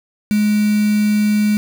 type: tone with quantisation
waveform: sine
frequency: 210 Hz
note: G#3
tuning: 19 cents sharp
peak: -12 dBFS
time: 0.31-1.57 s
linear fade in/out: 0 ms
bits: 4
effects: none